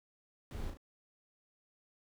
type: noise with echo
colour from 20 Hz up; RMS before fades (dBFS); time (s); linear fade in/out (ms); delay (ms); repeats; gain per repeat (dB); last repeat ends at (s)
brown; -42; 0.51-0.7; 0; 36; 2; -5; 0.772
effects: none